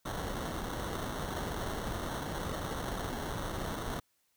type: noise with sample-and-hold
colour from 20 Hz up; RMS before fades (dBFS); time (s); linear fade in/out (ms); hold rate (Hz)
pink; -37; 0.05-4; 10; 2450
effects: white hiss -75 dBFS RMS until 4.36 s